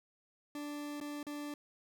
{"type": "tone with dropouts", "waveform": "40% pulse", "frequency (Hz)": 293, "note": "D4", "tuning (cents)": -4, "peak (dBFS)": -39, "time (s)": [0.55, 1.54], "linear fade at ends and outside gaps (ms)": 2, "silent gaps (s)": [[1.002, 1.011], [1.23, 1.267]], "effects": []}